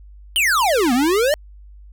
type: exponential two-way sweep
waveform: square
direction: down then up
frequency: 3161 to 233.1 to 626 Hz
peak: -15 dBFS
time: 0.36-1.34 s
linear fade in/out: 0 ms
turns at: 0.93 s
effects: added 50 Hz sine -39 dBFS peak until 1.92 s